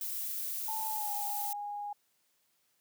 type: noise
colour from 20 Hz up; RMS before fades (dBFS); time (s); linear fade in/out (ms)
violet; -37; 0.01-1.53; 2
type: tone with pitch glide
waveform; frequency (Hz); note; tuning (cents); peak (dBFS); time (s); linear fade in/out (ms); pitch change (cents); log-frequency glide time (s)
sine; 876 to 822.1; A5 to G#5; -8 to -18; -36; 0.68-1.93; 5; -110; 0.87-1.11
effects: white hiss -74 dBFS RMS until 2.8 s + high-pass 100 Hz 12 dB/octave